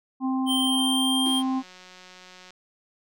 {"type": "harmonic tone", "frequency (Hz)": 262, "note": "C4", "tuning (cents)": 2, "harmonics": [1, 3, 4], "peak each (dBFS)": [-23, -33, -35], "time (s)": [0.2, 1.63], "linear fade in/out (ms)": 50}
{"type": "tone with pitch glide", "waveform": "square", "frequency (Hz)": [3136, 3196], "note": ["G7", "G7"], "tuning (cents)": [0, 33], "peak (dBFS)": -24, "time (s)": [0.46, 1.43], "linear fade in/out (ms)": 50, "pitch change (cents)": 33, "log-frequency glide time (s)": [0.56, 1.31]}
{"type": "tone with exponential decay", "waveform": "triangle", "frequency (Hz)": 329.6, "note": "E4", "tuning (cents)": 0, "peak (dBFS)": -27, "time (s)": [1.26, 1.45], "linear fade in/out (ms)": 5, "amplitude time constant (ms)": 40}
{"type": "click train", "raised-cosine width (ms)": 0.2, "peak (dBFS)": -30, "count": 229, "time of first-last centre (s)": [1.26, 2.506], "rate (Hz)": 183}
{"effects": []}